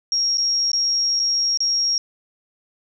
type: tone with dropouts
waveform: sine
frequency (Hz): 5588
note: F8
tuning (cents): 0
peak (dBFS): -17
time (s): 0.12-1.98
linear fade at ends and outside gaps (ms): 1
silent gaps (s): 0.373-0.381 / 0.717-0.732 / 1.194-1.198 / 1.574-1.604
effects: none